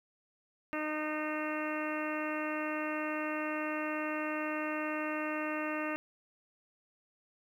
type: harmonic tone with a mistuned harmonic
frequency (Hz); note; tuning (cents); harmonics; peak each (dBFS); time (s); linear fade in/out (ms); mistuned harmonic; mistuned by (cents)
306.3; D#4; -27; 1 / 2 / 3 / 4 / 5 / 6 / 7 / 8 / 9; -37 / -39 / -45 / -41 / -44 / -43 / -46 / -49 / -44; 0.73-5.96; 0; 9; -20
effects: 11-bit